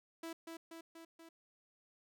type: tone with echo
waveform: sawtooth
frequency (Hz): 329.4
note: E4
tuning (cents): -1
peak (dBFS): -39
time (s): 0.23-0.33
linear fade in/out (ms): 5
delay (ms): 240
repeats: 4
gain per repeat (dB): -3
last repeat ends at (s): 1.29
effects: none